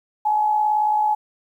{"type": "tone with amplitude modulation", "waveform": "sine", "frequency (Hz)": 849, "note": "G#5", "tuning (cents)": 38, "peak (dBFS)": -14, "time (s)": [0.25, 1.15], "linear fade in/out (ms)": 10, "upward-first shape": "sine", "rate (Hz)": 58.3, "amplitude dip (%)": 45, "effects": ["9-bit"]}